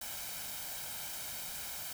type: noise with comb filter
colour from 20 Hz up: white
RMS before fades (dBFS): -42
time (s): 0.01-1.93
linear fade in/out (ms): 5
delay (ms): 1.3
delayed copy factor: +0.6
effects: none